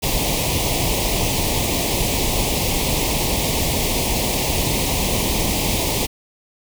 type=band-stop noise; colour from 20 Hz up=pink; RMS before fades=-20 dBFS; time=0.02-6.07 s; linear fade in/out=20 ms; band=1000 to 2100 Hz; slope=48 dB/octave; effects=none

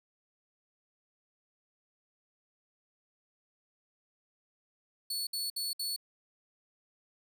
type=tone bursts; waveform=sawtooth; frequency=4421 Hz; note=C#8; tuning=5 cents flat; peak=-30 dBFS; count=4; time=5.1-5.963 s; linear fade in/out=5 ms; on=170 ms; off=61 ms; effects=none

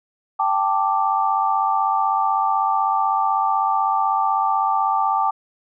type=chord; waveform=sine; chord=G suspended second; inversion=none; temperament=equal; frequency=784 / 880 / 1174.7 Hz; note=G5 / A5 / D6; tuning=0 / 0 / 0 cents; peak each=-21 dBFS; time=0.39-5.31 s; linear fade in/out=10 ms; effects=none

